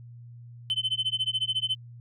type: tone with tremolo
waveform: sine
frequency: 3057 Hz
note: G7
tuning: 44 cents flat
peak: -20 dBFS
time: 0.7-1.75 s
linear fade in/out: 0 ms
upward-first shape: sine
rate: 14 Hz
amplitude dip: 100%
effects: tanh soft clip ceiling -21 dBFS + added 119 Hz sine -43 dBFS peak until 2 s